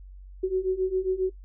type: beating tone pair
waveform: sine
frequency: 370 / 377.4 Hz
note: F#4 / F#4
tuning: 0 / +34 cents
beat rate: 7.4 Hz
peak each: -27 / -25 dBFS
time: 0.43-1.3 s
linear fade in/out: 10 ms
effects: noise-tail reverb RT60 0.1 s tail -18 dB re dry + added 47 Hz sine -42 dBFS peak until 1.44 s